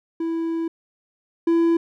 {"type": "tone pair in turn", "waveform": "triangle", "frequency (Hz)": [329.6, 334.4], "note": ["E4", "E4"], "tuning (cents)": [0, 25], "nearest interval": "unison", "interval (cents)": 25, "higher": "second", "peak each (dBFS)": [-20, -13], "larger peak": "second", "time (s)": [[0.2, 0.68], [1.47, 1.77]], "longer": "first", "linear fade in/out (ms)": 5, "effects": []}